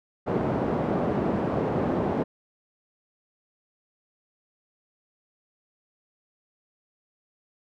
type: band-pass noise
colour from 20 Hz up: pink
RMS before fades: -26 dBFS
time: 0.26-2.24 s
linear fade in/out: 20 ms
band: 170 to 680 Hz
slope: 12 dB/octave
effects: none